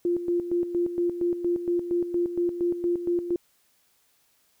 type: tone with tremolo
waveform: sine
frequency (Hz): 348.3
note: F4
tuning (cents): -5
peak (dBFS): -21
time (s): 0.05-3.36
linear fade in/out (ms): 2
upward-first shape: square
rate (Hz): 4.3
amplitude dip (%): 65
effects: white hiss -66 dBFS RMS until 4.6 s